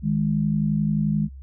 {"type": "tone pair together", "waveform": "sine", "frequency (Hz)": [156.24, 207.7], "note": ["D#3", "G#3"], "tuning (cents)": [8, 0], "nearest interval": "perfect fourth", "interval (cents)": 492, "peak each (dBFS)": -22, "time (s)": [0.02, 1.29], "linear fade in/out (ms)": 50, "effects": ["added 67 Hz sine -37 dBFS peak until 1.42 s"]}